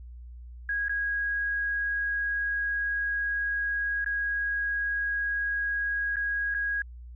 sine tone with dropouts, 1647 Hz, G#6, 15 cents flat, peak -26 dBFS, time 0.69-6.82 s, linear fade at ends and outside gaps 2 ms, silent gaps 0.883-0.894 / 4.045-4.061 / 6.159-6.167 / 6.542-6.547 s, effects added 60 Hz sine -41 dBFS peak until 7.15 s

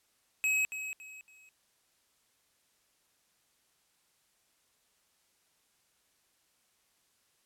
square tone with echo, 2555 Hz, D#7, 45 cents sharp, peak -27 dBFS, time 0.44-0.65 s, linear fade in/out 0 ms, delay 280 ms, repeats 3, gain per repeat -10 dB, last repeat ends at 1.49 s, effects white hiss -72 dBFS RMS until 7.45 s + low-pass 12000 Hz 12 dB/octave

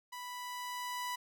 sawtooth tone with level ramp, 987.8 Hz, B5, in tune, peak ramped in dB -39 to -32 dBFS, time 0.12-1.16 s, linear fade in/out 10 ms, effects none

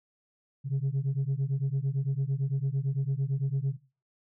sine beating tone pair, 132.3 / 141.2 Hz, C3 / C#3, +20 / +32 cents, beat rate 8.9 Hz, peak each -27 dBFS, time 0.64-3.77 s, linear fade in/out 50 ms, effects noise-tail reverb RT60 0.4 s tail -23 dB re dry + tanh soft clip ceiling -23 dBFS

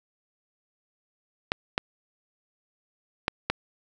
clicks, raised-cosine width 0.3 ms, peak -7 dBFS, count 4, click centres 1.519 / 1.779 / 3.281 / 3.5 s, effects none

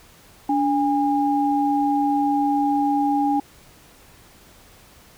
sine tone pair together, 288.1 / 815 Hz, D4 / G#5, -33 / -33 cents, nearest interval octave + tritone, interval 1800 cents, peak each -20 dBFS, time 0.49-3.4 s, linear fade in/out 5 ms, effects pink hiss -50 dBFS RMS until 5.17 s

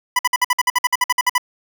25% pulse tone bursts, 991 Hz, B5, 6 cents sharp, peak -9 dBFS, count 15, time 0.16-1.381 s, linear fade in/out 5 ms, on 31 ms, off 54 ms, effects none

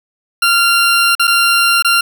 20% pulse tone with dropouts, 1384 Hz, F6, 16 cents flat, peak -4 dBFS, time 0.42-2.01 s, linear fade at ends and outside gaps 5 ms, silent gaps 1.152-1.195 / 1.272-1.276 / 1.824-1.846 s, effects none

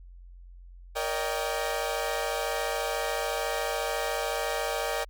sawtooth chord, Eb dominant seventh, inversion second, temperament equal with one note detuned, 466.2 / 568.3 / 622.3 / 784 Hz, Bb4 / Db5 / Eb5 / G5, 0 / +43 / 0 / 0 cents, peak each -30 dBFS, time 0.95-5.05 s, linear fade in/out 20 ms, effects added 44 Hz sine -45 dBFS peak until 5.09 s

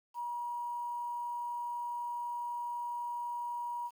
sine tone with quantisation, 958 Hz, A#5, 47 cents sharp, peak -35 dBFS, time 0.14-3.91 s, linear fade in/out 50 ms, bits 10, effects none

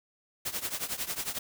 white noise with tremolo, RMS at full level -31 dBFS, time 0.45-1.39 s, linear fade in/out 10 ms, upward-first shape triangle, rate 11 Hz, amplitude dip 90%, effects none

